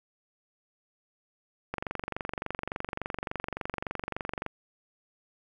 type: click train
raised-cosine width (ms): 0.5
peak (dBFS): -17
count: 65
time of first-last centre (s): 1.74-4.463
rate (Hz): 23.5
effects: 9-bit